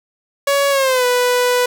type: tone with pitch glide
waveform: sawtooth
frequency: 561 to 494.1 Hz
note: C#5 to B4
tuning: +21 to +1 cents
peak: -9 dBFS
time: 0.47-1.66 s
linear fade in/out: 5 ms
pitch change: -220 cents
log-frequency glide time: 0.7-1.05 s
effects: none